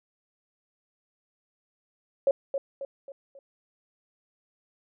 sine tone with echo, 550 Hz, C#5, 14 cents flat, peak -18 dBFS, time 2.27-2.31 s, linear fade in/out 2 ms, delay 270 ms, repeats 4, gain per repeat -7 dB, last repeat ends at 3.39 s, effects none

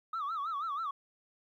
sine tone with vibrato, 1226 Hz, D#6, 26 cents flat, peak -31 dBFS, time 0.13-0.91 s, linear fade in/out 5 ms, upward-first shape sine, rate 6.2 Hz, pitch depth 170 cents each way, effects tanh soft clip ceiling -31 dBFS + 12-bit

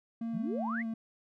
triangle tone with vibrato, 227 Hz, A#3, 46 cents flat, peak -31 dBFS, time 0.21-0.94 s, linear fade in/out 5 ms, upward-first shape square, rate 3.9 Hz, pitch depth 17 cents each way
sine exponential sweep, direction up, 146.83 to 2217 Hz, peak -34 dBFS, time 0.33-0.83 s, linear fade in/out 20 ms
effects none

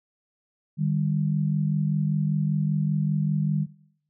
sine tone pair together, 153 / 198.13 Hz, D#3 / G3, -29 / +19 cents, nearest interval major third, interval 448 cents, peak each -22 / -27 dBFS, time 0.77-3.67 s, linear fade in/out 50 ms, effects noise-tail reverb RT60 0.7 s tail -20 dB re dry

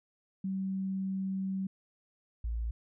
sine tone pair in turn, 191.5 / 56.93 Hz, G3 / A#1, -40 / -40 cents, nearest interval octave + major sixth, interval 2100 cents, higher first, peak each -31 / -31 dBFS, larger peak neither, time 0.44-1.67 / 2.44-2.71 s, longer first, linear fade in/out 5 ms, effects none

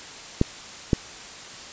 clicks, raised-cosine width 3 ms, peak -4 dBFS, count 2, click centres 0.414 / 0.932 s, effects white hiss -40 dBFS RMS until 1.72 s + resampled to 16000 Hz

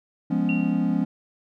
triangle chord, C# dominant seventh, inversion first, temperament equal, 174.61 / 207.7 / 246.9 / 277.2 Hz, E#3 / G#3 / B3 / C#4, 0 / 0 / 0 / 0 cents, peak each -24 dBFS, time 0.3-1.05 s, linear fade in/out 10 ms
sine tone with exponential decay, 2745 Hz, F7, 31 cents flat, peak -26 dBFS, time 0.49-0.95 s, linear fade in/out 2 ms, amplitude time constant 100 ms
effects none

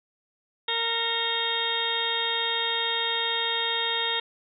harmonic tone with a mistuned harmonic, 462.2 Hz, A#4, 15 cents flat, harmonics 1 / 2 / 3 / 4 / 5 / 6 / 7 / 8, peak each -35 / -33 / -37 / -33 / -37 / -37 / -31 / -28 dBFS, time 0.68-4.2 s, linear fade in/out 5 ms, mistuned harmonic 5, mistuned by -90 cents, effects none

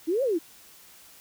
sine exponential two-way sweep, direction up then down, 303.2 to 569 to 303.2 Hz, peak -22 dBFS, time 0.07-0.39 s, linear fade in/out 20 ms, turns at 0.23 s, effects white hiss -52 dBFS RMS until 1.2 s

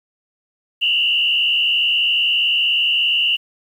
sine tone with frequency modulation, 2857 Hz, F7, 39 cents sharp, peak -14 dBFS, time 0.81-3.37 s, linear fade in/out 20 ms, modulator 71.6 Hz, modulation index 1.8, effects 8-bit

